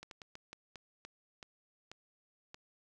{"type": "slowing click train", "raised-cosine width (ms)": 0.2, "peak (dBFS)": -30, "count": 10, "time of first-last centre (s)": [0.03, 2.544], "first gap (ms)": 82, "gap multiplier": 1.29, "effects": []}